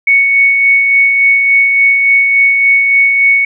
sine tone with tremolo, 2221 Hz, C#7, 3 cents sharp, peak -4 dBFS, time 0.07-3.45 s, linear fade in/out 5 ms, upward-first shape sine, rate 3.5 Hz, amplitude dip 35%, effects none

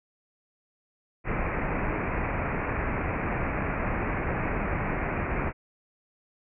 pink low-pass noise, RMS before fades -29 dBFS, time 1.24-5.53 s, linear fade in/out 50 ms, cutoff 2500 Hz, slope 96 dB/octave, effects none

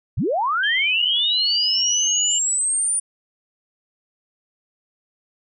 sine linear sweep, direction up, 66 to 9430 Hz, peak -18 dBFS, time 0.17-3 s, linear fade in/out 10 ms
sine tone with pitch glide, 3145 to 2934 Hz, G7 to F#7, +5 to -15 cents, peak -22 dBFS, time 0.63-2.39 s, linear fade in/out 10 ms, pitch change -120 cents, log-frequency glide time 0.8-0.97 s
effects none

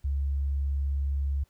sine tone, 69.6 Hz, C#2, 8 cents sharp, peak -25 dBFS, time 0.04-1.44 s, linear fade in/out 10 ms, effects pink hiss -69 dBFS RMS until 1.49 s

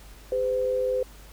sine tone pair together, 404.5 / 509.6 Hz, G#4 / C5, -46 / -46 cents, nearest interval major third, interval 400 cents, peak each -31 / -23 dBFS, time 0.32-1.03 s, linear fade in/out 2 ms, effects added 50 Hz sine -46 dBFS peak until 1.32 s + pink hiss -51 dBFS RMS until 1.32 s

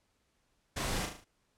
pink noise with echo, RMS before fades -35 dBFS, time 0.76-1.06 s, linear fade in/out 10 ms, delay 37 ms, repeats 5, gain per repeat -5 dB, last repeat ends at 1.245 s, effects pink hiss -75 dBFS RMS until 1.57 s + low-pass 10000 Hz 12 dB/octave

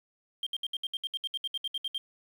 sine tone bursts, 3184 Hz, G7, 26 cents sharp, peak -28 dBFS, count 16, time 0.43-1.98 s, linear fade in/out 2 ms, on 35 ms, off 66 ms, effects tanh soft clip ceiling -26 dBFS + 9-bit

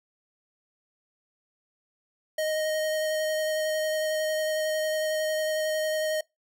square tone with vibrato, 622.3 Hz, D#5, in tune, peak -26 dBFS, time 2.38-6.21 s, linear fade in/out 5 ms, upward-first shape square, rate 11 Hz, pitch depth 8 cents each way, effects noise-tail reverb RT60 0.2 s tail -25 dB re dry

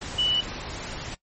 sine tone in noise, 2960 Hz, F#7, in tune, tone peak -20 dBFS, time 0.18-0.41 s, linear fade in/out 10 ms, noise pink, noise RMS -35 dBFS, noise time 0.01-1.15 s, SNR +12 dB, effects noise-tail reverb RT60 0.1 s tail -19 dB re dry + MP3 32 kbps

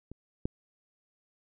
clicks, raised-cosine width 3 ms, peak -30 / -17 dBFS, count 2, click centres 0.116 / 0.455 s, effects none

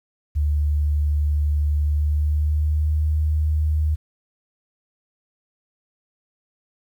sine tone with pitch glide, 74 to 76.7 Hz, D2 to D#2, +14 to -24 cents, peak -17 dBFS, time 0.35-3.96 s, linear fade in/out 20 ms, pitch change +62 cents, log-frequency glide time 1.8-3.06 s, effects 9-bit

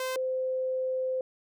sawtooth / sine tone pair in turn, 517 / 517 Hz, C5 / C5, -21 / -21 cents, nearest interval unison, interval 0 cents, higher neither, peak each -26 / -27 dBFS, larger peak first, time 0-0.16 / 0.16-1.21 s, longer second, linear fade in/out 2 ms, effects none

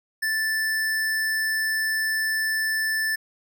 square tone, 1760 Hz, A6, in tune, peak -23 dBFS, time 0.22-3.16 s, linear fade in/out 10 ms, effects none

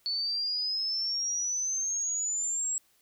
sine exponential sweep, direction up, 4435 to 7700 Hz, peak -28 dBFS, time 0.06-2.78 s, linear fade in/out 0 ms, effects white hiss -67 dBFS RMS until 3.01 s

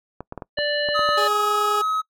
clicks, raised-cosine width 1 ms, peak -18 dBFS, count 8, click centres 0.206 / 0.324 / 0.377 / 0.422 / 0.587 / 0.888 / 0.993 / 1.09 s
harmonic tone, 587.3 Hz, D5, in tune, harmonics 1 / 3 / 5 / 7, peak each -23 / -26 / -29 / -29 dBFS, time 0.57-1.28 s, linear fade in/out 10 ms
triangle tone with pitch glide, 1268 to 1276.1 Hz, D#6 to D#6, +32 to +43 cents, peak -18 dBFS, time 0.94-2.02 s, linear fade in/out 20 ms, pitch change +11 cents, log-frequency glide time 1.29-1.59 s
20% pulse tone, 415.3 Hz, G#4, in tune, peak -18 dBFS, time 1.17-1.82 s, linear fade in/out 10 ms
effects noise-tail reverb RT60 0.1 s tail -25 dB re dry

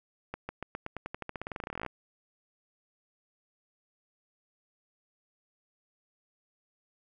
accelerating click train, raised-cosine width 0.5 ms, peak -21 dBFS, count 27, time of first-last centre 0.34-1.863 s, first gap 150 ms, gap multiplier 0.91, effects none

